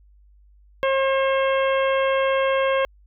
harmonic tone, 537 Hz, C5, 45 cents sharp, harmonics 1 / 2 / 3 / 4 / 5 / 6, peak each -19 / -25 / -29 / -31 / -33 / -35 dBFS, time 0.83-2.85 s, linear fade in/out 0 ms, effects added 50 Hz sine -50 dBFS peak until 3.06 s

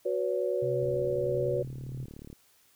sine chord, F# suspended fourth, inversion none, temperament equal with one note detuned, 370 / 493.9 / 564.4 Hz, F#4 / B4 / C#5, 0 / 0 / +31 cents, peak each -31 dBFS, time 0.05-1.63 s, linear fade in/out 10 ms
sine tone with tremolo, 129.8 Hz, C3, 13 cents flat, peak -33 dBFS, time 0.62-2.05 s, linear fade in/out 5 ms, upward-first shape sine, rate 1.5 Hz, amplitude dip 45%
click train, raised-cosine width 3 ms, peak -32 dBFS, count 56, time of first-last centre 0.83-2.329 s, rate 36.7 Hz
effects white hiss -64 dBFS RMS until 2.75 s

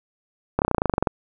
slowing click train, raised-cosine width 1 ms, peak -5 dBFS, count 14, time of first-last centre 0.59-1.072 s, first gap 29 ms, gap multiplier 1.04, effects none

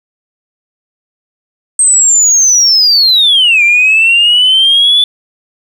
sine linear two-way sweep, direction down then up, 8372 to 2349 to 3488 Hz, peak -3 dBFS, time 1.79-5.04 s, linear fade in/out 2 ms, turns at 3.63 s, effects tanh soft clip ceiling -1 dBFS + 7-bit

